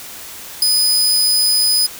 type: tone with ADSR envelope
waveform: sawtooth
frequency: 4997 Hz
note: D#8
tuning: 7 cents sharp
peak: -5 dBFS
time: 0.62-1.87 s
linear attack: 4 ms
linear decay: 10 ms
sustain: -4 dB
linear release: 14 ms
effects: white hiss -33 dBFS RMS until 1.99 s